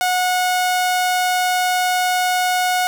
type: tone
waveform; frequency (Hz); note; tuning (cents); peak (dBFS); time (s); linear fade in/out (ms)
sawtooth; 730; F#5; -24; -12; 0.01-2.87; 0
effects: none